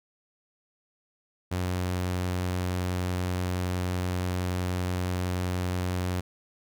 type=tone; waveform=sawtooth; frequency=90.6 Hz; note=F#2; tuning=36 cents flat; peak=-23 dBFS; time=1.51-6.21 s; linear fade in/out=10 ms; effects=none